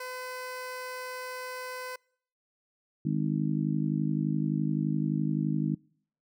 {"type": "tone", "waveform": "15% pulse", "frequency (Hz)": 507, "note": "B4", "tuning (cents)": 45, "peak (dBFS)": -30, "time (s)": [0, 1.96], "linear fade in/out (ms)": 5}
{"type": "harmonic tone", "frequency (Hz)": 51.7, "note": "G#1", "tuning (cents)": -7, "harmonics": [3, 4, 5, 6], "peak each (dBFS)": [-29, -31, -33, -35], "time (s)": [3.05, 5.75], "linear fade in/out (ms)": 5}
{"effects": ["noise-tail reverb RT60 0.6 s tail -26 dB re dry"]}